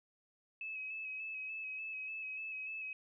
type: tone with vibrato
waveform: sine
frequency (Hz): 2577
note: E7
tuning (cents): -40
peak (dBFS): -40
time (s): 0.61-2.93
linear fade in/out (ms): 2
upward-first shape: square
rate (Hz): 3.4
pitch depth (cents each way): 23
effects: none